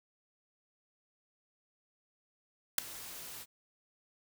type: noise with ADSR envelope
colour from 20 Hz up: white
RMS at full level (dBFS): -22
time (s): 2.78-3.46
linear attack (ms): 4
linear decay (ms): 4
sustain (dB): -24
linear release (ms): 46
effects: none